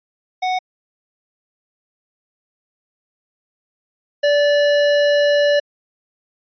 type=tone pair in turn; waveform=square; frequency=740 / 580.9 Hz; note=F#5 / D5; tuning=0 / -19 cents; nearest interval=major third; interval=419 cents; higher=first; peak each=-18 / -13 dBFS; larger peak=second; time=0.42-0.59 / 4.23-5.6 s; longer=second; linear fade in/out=10 ms; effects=resampled to 11025 Hz